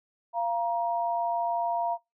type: tone pair together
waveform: sine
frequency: 690.7 / 944 Hz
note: F5 / A#5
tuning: -19 / +22 cents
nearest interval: perfect fourth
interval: 541 cents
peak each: -28 dBFS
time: 0.33-1.98 s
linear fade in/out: 50 ms
effects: noise-tail reverb RT60 0.2 s tail -21 dB re dry